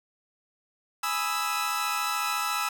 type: chord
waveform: sawtooth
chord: E major seventh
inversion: first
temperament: equal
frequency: 830.6 / 987.8 / 1244.5 / 1318.5 Hz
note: G#5 / B5 / D#6 / E6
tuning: 0 / 0 / 0 / 0 cents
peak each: -31 / -31 / -31 / -25 dBFS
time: 1.03-2.69 s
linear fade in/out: 5 ms
effects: none